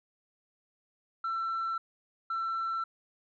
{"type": "tone pair in turn", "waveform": "sine", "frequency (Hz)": [1342, 1342], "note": ["E6", "E6"], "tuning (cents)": [31, 31], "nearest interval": "unison", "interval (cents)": 0, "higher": "neither", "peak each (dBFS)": -28, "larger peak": "neither", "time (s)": [[1.24, 1.78], [2.3, 2.84]], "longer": "neither", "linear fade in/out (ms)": 5, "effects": ["tanh soft clip ceiling -28 dBFS"]}